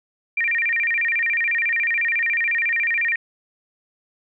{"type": "tone with vibrato", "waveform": "sine", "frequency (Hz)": 2093, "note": "C7", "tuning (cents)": 0, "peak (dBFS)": -18, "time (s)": [0.37, 3.16], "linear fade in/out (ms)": 5, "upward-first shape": "square", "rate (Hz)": 14, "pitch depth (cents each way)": 210, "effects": []}